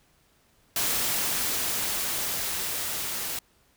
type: noise with level ramp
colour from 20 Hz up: white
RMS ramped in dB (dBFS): -26 to -32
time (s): 0.76-3.39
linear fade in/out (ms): 2
effects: pink hiss -64 dBFS RMS until 3.76 s